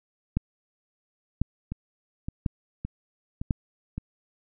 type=two click trains; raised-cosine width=5 ms; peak=-11 / -19 dBFS; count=4 / 5; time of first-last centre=0.37-3.508 / 1.72-3.98 s; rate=0.956 / 1.77 Hz; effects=none